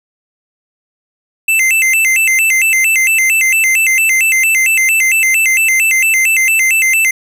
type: tone with vibrato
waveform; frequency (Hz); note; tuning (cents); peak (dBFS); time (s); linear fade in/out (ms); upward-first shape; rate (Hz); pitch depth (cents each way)
square; 2349; D7; 0; -9; 1.48-7.11; 5; square; 4.4; 210
effects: 7-bit